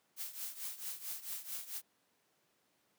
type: noise with tremolo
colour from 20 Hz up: blue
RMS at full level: -40 dBFS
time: 0.16-1.82 s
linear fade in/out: 50 ms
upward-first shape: triangle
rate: 4.5 Hz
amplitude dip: 85%
effects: pink hiss -75 dBFS RMS until 2.98 s + high-pass 200 Hz 12 dB/octave